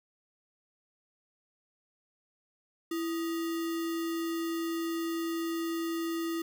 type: tone with sample-and-hold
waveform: sine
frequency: 332.1 Hz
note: E4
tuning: 13 cents sharp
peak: -30 dBFS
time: 2.91-6.42 s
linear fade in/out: 5 ms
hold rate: 1575 Hz
effects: none